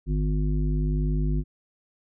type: harmonic tone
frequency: 50.6 Hz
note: G#1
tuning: 44 cents flat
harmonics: 1 / 3 / 5 / 7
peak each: -23 / -27 / -33 / -38 dBFS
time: 0.06-1.44 s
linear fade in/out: 50 ms
effects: none